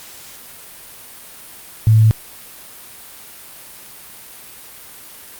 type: tone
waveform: sine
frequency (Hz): 110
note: A2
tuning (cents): 0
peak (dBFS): -7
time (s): 1.87-2.11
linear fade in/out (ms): 0
effects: white hiss -38 dBFS RMS until 5.39 s + Opus 48 kbps